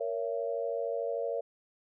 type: chord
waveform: sine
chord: A# diminished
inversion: none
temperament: just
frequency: 466.2 / 559.4 / 671.3 Hz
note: A#4 / C#5 / E5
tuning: 0 / +16 / +31 cents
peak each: -34 / -34 / -37 dBFS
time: 0-1.41 s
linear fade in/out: 10 ms
effects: none